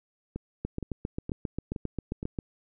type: two click trains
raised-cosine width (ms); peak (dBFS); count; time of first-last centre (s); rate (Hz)
3; -21 / -18; 5 / 14; 0.36-2.229 / 0.65-2.388; 2.14 / 7.48
effects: none